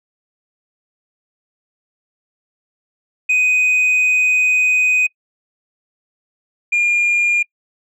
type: tone pair in turn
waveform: sine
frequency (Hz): 2500 / 2413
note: D#7 / D7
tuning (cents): +8 / +46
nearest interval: minor second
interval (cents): 62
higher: first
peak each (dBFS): -9 / -10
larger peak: first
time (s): 3.29-5.07 / 6.72-7.43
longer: first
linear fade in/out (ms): 10
effects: noise-tail reverb RT60 0.1 s tail -26 dB re dry + tanh soft clip ceiling -11 dBFS